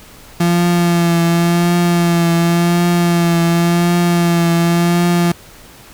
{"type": "tone with vibrato", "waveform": "35% pulse", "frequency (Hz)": 171.4, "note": "F3", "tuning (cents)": -32, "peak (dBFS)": -9, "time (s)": [0.4, 5.32], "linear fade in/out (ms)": 5, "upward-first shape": "triangle", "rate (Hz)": 0.91, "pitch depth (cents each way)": 31, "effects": ["pink hiss -40 dBFS RMS until 5.93 s"]}